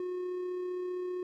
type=tone with amplitude modulation; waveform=triangle; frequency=362.2 Hz; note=F#4; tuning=37 cents flat; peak=-30 dBFS; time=0-1.23 s; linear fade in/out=2 ms; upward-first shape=sine; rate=35.3 Hz; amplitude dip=25%; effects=none